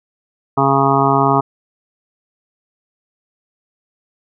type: harmonic tone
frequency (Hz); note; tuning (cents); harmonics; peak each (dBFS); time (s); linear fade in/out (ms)
137.4; C#3; -15; 1 / 2 / 3 / 5 / 6 / 7 / 8 / 9; -19 / -19 / -19 / -19 / -19 / -19 / -19 / -19; 0.57-1.41; 10
effects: none